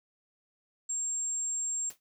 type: tone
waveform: sine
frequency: 7460 Hz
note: A#8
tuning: in tune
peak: -30 dBFS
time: 0.89-1.9 s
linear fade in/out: 10 ms
type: noise with exponential decay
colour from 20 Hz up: white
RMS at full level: -43 dBFS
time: 1.9-2 s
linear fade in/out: 0 ms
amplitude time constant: 20 ms
effects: none